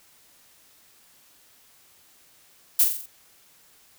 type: noise with echo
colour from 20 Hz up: violet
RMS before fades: -17 dBFS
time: 2.79-2.84 s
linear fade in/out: 5 ms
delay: 44 ms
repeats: 5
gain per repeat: -5 dB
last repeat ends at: 3.06 s
effects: white hiss -57 dBFS RMS until 3.98 s